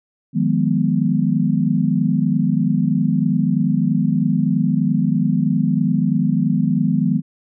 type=chord; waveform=sine; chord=F half-diminished seventh; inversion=third; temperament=equal with one note detuned; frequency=155.56 / 178.7 / 207.7 / 246.9 Hz; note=Eb3 / F3 / Ab3 / Cb4; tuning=0 / +40 / 0 / 0 cents; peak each=-20 dBFS; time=0.33-7.22 s; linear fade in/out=50 ms; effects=none